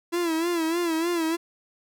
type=tone with vibrato; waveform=45% pulse; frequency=334.6 Hz; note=E4; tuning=26 cents sharp; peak=-23 dBFS; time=0.12-1.37 s; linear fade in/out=20 ms; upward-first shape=sine; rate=3.3 Hz; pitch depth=84 cents each way; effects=none